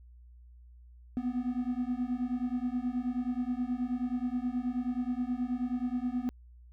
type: beating tone pair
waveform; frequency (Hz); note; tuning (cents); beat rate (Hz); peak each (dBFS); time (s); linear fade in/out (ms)
triangle; 243.3 / 252.7; B3 / B3; -26 / +40; 9.4; -31; 1.17-6.29; 0
effects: added 60 Hz sine -51 dBFS peak until 6.72 s

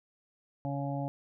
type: harmonic tone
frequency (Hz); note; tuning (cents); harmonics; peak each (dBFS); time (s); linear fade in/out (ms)
140; C#3; +18; 1 / 2 / 4 / 5 / 6; -34 / -37 / -40 / -41 / -42; 0.65-1.08; 0
effects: none

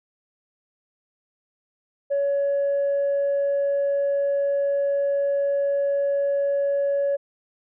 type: tone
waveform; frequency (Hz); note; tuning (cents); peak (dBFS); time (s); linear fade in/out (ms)
sine; 562; C#5; +24; -18; 2.1-7.17; 20
effects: tanh soft clip ceiling -17 dBFS

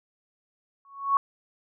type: tone with exponential growth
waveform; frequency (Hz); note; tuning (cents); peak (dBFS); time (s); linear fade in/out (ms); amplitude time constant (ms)
sine; 1108.7; C#6; 0; -15; 0.85-1.17; 1; 69
effects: none

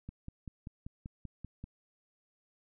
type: click train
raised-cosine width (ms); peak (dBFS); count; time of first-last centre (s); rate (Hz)
5; -30; 9; 0.09-1.64; 5.16
effects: none

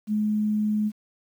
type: tone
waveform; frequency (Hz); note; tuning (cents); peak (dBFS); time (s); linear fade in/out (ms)
sine; 212.1; G#3; +37; -21; 0.07-0.92; 50
effects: 9-bit

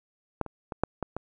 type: clicks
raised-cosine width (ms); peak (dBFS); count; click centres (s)
1; -12 / -25 / -20 / -9 / -16 / -18; 6; 0.413 / 0.463 / 0.722 / 0.836 / 1.027 / 1.166
effects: none

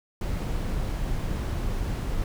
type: noise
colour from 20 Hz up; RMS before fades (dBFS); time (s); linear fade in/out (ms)
brown; -28; 0.21-2.24; 2
effects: none

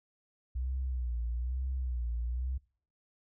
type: tone with vibrato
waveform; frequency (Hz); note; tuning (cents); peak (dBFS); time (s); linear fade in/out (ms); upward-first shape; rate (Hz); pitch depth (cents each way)
sine; 61.74; B1; 0; -30; 0.55-2.58; 10; sine; 1.1; 100
effects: noise-tail reverb RT60 0.5 s tail -25 dB re dry + tanh soft clip ceiling -27 dBFS

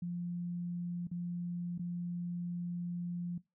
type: tone with dropouts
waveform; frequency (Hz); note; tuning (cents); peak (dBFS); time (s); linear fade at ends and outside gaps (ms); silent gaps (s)
sine; 174.61; F3; 0; -35; 0.02-3.38; 5; 1.072-1.113 / 1.78-1.793
effects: noise-tail reverb RT60 0.2 s tail -19 dB re dry

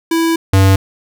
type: tone pair in turn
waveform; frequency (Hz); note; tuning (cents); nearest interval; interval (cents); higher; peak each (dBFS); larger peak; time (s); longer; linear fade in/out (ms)
square; 329.6 / 96.42; E4 / G2; 0 / -28; octave + major sixth; 2128; first; -12 / -7; second; 0.11-0.36 / 0.53-0.76; first; 5
effects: none

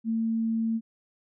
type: tone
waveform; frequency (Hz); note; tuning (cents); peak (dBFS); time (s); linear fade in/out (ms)
sine; 225.5; A3; +43; -24; 0.04-0.81; 50
effects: none

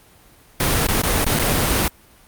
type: noise with dropouts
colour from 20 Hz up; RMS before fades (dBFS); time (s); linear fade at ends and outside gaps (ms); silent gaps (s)
pink; -18; 0.6-1.88; 2; 0.869-0.886 / 1.019-1.034 / 1.245-1.264 / 1.39-1.394
effects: pink hiss -50 dBFS RMS until 2.27 s + Opus 32 kbps

